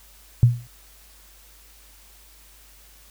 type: tone with exponential decay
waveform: sine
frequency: 120.2 Hz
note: B2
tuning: 46 cents flat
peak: -7 dBFS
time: 0.43-0.67 s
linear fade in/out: 0 ms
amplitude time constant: 52 ms
effects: added 50 Hz sine -52 dBFS peak until 3.1 s + white hiss -52 dBFS RMS until 3.1 s